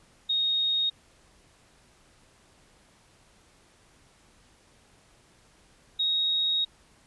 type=tone pair in turn; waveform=sine; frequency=3730 / 3765 Hz; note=A#7 / A#7; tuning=0 / +16 cents; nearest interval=unison; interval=16 cents; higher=second; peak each=-23 / -23 dBFS; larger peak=neither; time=0.29-0.9 / 5.99-6.65 s; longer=second; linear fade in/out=10 ms; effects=pink hiss -60 dBFS RMS until 7.06 s + resampled to 24000 Hz